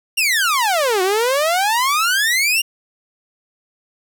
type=exponential two-way sweep; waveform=sawtooth; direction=down then up; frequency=2858 to 360 to 2858 Hz; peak=-11 dBFS; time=0.17-2.62 s; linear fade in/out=10 ms; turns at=1.02 s; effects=none